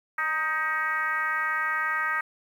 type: tone with frequency modulation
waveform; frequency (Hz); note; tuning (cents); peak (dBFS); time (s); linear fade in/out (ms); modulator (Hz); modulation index
sine; 1574; G6; +7; -24; 0.18-2.21; 5; 323; 1.5
effects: 9-bit